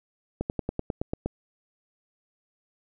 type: slowing click train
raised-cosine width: 2 ms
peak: -14 dBFS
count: 9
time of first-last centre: 0.41-1.26 s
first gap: 89 ms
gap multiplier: 1.05
effects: none